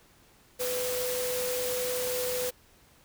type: tone in noise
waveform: sine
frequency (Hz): 499.5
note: B4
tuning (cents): +20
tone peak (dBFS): -30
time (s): 0.59-2.51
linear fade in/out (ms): 20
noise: white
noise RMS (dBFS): -34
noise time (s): 0.59-2.51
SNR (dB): +1
effects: pink hiss -60 dBFS RMS until 3.04 s